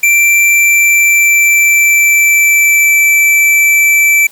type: tone with pitch glide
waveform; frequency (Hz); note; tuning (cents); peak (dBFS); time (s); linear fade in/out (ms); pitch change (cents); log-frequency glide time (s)
square; 2349 to 2325; D7 to D7; 0 to -18; -6; 0.03-4.27; 5; -18; 0.42-2.9
effects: white hiss -40 dBFS RMS until 4.31 s